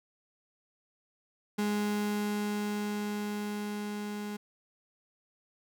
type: tone with level ramp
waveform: 35% pulse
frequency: 207.7 Hz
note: G#3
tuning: in tune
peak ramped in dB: -26 to -34 dBFS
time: 1.58-4.37 s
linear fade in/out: 10 ms
effects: none